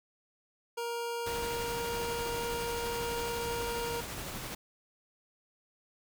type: tone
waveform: 25% pulse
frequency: 470 Hz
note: A#4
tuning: 14 cents sharp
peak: -30 dBFS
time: 0.77-4.01 s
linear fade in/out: 10 ms
type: noise with tremolo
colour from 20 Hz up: pink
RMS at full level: -39 dBFS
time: 1.26-4.55 s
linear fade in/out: 5 ms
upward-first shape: triangle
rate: 12 Hz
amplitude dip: 25%
effects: none